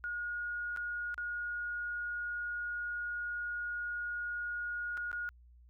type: tone with dropouts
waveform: sine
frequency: 1439 Hz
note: F#6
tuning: 49 cents flat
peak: -35 dBFS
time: 0.04-5.29 s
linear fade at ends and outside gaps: 0 ms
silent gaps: 0.763-0.772 / 1.143-1.179 / 4.972-4.976 / 5.115-5.129 s
effects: added 60 Hz sine -56 dBFS peak until 5.69 s